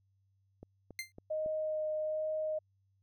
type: click train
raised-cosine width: 2 ms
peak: -35 dBFS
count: 4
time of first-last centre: 0.63-1.461 s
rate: 3.61 Hz
type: tone with exponential decay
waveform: sawtooth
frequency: 2089 Hz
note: C7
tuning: 3 cents flat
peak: -30 dBFS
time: 0.99-1.12 s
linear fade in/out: 1 ms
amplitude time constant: 28 ms
type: tone with vibrato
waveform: sine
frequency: 620 Hz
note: D#5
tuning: 6 cents flat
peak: -32 dBFS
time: 1.3-2.59 s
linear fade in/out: 10 ms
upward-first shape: sine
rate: 1.2 Hz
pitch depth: 9 cents each way
effects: added 97 Hz sine -70 dBFS peak until 3.02 s